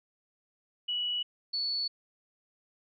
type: tone pair in turn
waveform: sine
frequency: 2938 / 4435 Hz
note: F#7 / C#8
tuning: -13 / 0 cents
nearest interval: perfect fifth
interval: 713 cents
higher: second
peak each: -29 / -29 dBFS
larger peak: neither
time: 0.88-1.23 / 1.53-1.88 s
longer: neither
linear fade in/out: 10 ms
effects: none